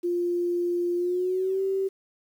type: tone with pitch glide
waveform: sine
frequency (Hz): 349.9 to 386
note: F4 to G4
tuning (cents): +3 to -27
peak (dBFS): -23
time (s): 0.03-1.89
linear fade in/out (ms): 20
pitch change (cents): +170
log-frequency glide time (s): 0.96-1.61
effects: 9-bit